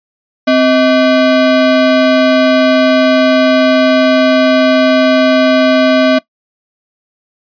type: ring-modulated tone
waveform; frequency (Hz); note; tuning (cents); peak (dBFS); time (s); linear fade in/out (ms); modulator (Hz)
square; 446.5; A4; +25; -4; 0.47-6.19; 10; 186
effects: noise-tail reverb RT60 0.1 s tail -20 dB re dry + resampled to 11025 Hz